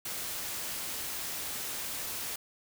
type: noise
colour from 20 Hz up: white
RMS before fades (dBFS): -37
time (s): 0.05-2.36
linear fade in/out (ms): 5
effects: none